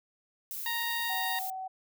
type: noise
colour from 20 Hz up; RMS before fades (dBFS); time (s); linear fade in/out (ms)
violet; -38; 0.51-1.5; 0
type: harmonic tone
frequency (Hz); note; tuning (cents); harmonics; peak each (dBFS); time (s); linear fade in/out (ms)
932.3; A#5; 0; 1 / 2 / 3 / 4 / 5; -37 / -34 / -42 / -37 / -44; 0.66-1.39; 2
type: tone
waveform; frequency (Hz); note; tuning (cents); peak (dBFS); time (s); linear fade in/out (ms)
sine; 756; F#5; +37; -35; 1.09-1.68; 10
effects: none